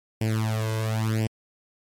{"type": "tone with flanger", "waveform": "sawtooth", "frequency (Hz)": 110.3, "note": "A2", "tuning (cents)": 5, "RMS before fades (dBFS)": -25, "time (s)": [0.21, 1.27], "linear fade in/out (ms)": 5, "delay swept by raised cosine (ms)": [0.38, 1.98], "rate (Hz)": 0.96, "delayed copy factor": 0.95, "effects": ["MP3 64 kbps"]}